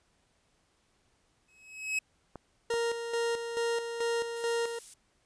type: tone with exponential growth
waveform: 45% pulse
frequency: 2564 Hz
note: E7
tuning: 49 cents flat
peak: -26 dBFS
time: 1.48-1.99 s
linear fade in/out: 5 ms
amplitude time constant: 110 ms
type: clicks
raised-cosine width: 1 ms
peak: -28 dBFS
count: 2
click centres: 2.357 / 2.739 s
type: tone with tremolo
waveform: 40% pulse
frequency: 466.2 Hz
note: A#4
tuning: in tune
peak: -27 dBFS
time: 2.7-4.79 s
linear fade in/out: 5 ms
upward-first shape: square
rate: 2.3 Hz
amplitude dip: 55%
type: noise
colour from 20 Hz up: violet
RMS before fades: -43 dBFS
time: 4.36-4.94 s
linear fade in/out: 5 ms
effects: pink hiss -71 dBFS RMS until 5.25 s + resampled to 22050 Hz